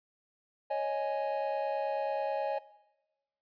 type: chord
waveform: triangle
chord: C# suspended second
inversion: none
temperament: just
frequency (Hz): 554.4 / 623.7 / 831.5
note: C#5 / D#5 / G#5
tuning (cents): 0 / +4 / +2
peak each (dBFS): -32 / -33 / -32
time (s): 0.7-2.59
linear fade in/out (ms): 10
effects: noise-tail reverb RT60 1.0 s tail -19 dB re dry + resampled to 11025 Hz